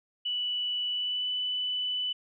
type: tone with pitch glide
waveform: sine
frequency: 2960 to 2989 Hz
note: F#7 to F#7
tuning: 0 to +17 cents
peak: -28 dBFS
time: 0.25-2.13 s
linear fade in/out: 10 ms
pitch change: +17 cents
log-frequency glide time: 0.9-1.29 s
effects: none